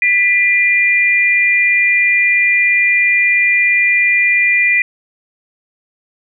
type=tone pair together; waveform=sine; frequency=1980 / 2397 Hz; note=B6 / D7; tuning=+4 / +35 cents; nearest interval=minor third; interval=331 cents; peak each=-12 dBFS; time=0.02-4.82 s; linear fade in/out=2 ms; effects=none